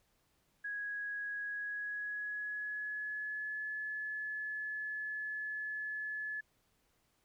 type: tone with pitch glide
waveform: sine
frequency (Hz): 1661.2 to 1715.8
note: G#6 to A6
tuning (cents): 0 to -44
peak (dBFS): -37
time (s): 0.64-6.41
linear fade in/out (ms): 10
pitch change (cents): +56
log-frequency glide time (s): 1.44-3.65
effects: pink hiss -75 dBFS RMS until 7.24 s